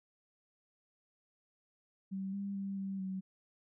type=tone with pitch steps; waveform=sine; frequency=192.7 / 199 / 196.3 / 194.2 / 189.4 Hz; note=G3 / G3 / G3 / G3 / F#3; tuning=-29 / +26 / +3 / -16 / +41 cents; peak=-36 dBFS; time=2.11-3.21 s; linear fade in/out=20 ms; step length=220 ms; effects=none